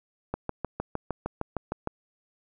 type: click train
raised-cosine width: 1 ms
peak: -15 dBFS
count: 11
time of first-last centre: 0.34-1.874 s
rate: 6.52 Hz
effects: none